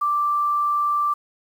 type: tone with quantisation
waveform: sine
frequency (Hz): 1174.7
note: D6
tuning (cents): 0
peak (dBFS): -18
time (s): 0.01-1.14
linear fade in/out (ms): 10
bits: 8
effects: none